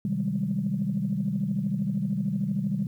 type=chord; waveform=sine; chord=Ab major seventh; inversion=first; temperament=just; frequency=129.78 / 155.74 / 194.67 / 207.7 Hz; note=C3 / Eb3 / G3 / Ab3; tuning=-14 / +2 / -12 / 0 cents; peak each=-33 / -31 / -27 / -31 dBFS; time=0.05-2.87 s; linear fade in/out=2 ms; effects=tanh soft clip ceiling -16 dBFS + 10-bit